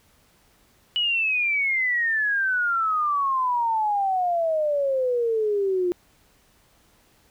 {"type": "exponential sweep", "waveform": "sine", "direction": "down", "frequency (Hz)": [2960, 349.2], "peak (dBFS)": -20, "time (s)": [0.96, 5.92], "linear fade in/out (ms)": 0, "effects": ["pink hiss -60 dBFS RMS until 7.3 s"]}